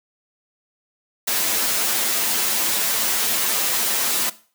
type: noise with comb filter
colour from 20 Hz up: white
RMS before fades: -21 dBFS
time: 1.27-4.3 s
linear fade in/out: 10 ms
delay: 9 ms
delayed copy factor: +0.95
effects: noise-tail reverb RT60 0.4 s tail -17 dB re dry + high-pass 200 Hz 12 dB/octave